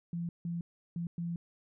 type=tone bursts at uneven times; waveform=sine; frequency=170.5 Hz; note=F3; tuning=41 cents flat; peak=-33 dBFS; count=4; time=0.13-0.29 / 0.45-0.61 / 0.96-1.07 / 1.18-1.36 s; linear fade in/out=2 ms; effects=none